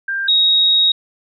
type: tone pair in turn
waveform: sine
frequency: 1588 / 3777 Hz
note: G6 / A#7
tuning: +22 / +22 cents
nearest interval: octave + minor third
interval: 1500 cents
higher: second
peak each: -18 / -10 dBFS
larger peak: second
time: 0.08-0.28 / 0.28-0.92 s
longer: second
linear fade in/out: 5 ms
effects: none